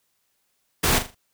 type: noise with echo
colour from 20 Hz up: pink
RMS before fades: -20 dBFS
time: 0.83-0.99 s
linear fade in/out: 10 ms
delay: 40 ms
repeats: 4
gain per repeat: -9 dB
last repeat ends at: 1.15 s
effects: white hiss -71 dBFS RMS until 1.33 s